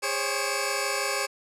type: tone cluster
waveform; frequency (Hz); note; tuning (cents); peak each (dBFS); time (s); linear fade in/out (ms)
15% pulse; 408.4 / 532 / 558 / 2284 / 2589; G#4 / C5 / C#5 / D7 / E7; -29 / +29 / +11 / -49 / -32; -26; 0.02-1.27; 20
effects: low-pass 12000 Hz 12 dB/octave